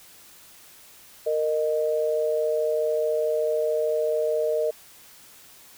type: tone pair together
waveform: sine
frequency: 462.3 / 616 Hz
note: A#4 / D#5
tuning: -14 / -17 cents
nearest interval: perfect fourth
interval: 497 cents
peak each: -24 dBFS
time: 1.26-4.71 s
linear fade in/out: 10 ms
effects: white hiss -50 dBFS RMS until 5.77 s